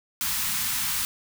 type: band-stop noise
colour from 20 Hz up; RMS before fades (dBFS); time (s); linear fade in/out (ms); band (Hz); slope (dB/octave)
white; -27; 0.21-1.05; 0; 250 to 870; 48
effects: none